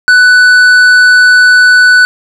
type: tone with tanh clipping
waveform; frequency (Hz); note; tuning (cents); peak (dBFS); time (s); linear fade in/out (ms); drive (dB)
sine; 1490; F#6; +12; -3; 0.08-2.05; 0; 9
effects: none